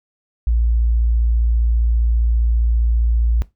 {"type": "tone", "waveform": "sine", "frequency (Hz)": 57.5, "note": "A#1", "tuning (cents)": -23, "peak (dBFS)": -13, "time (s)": [0.47, 3.42], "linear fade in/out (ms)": 0, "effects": ["noise-tail reverb RT60 0.2 s tail -18 dB re dry"]}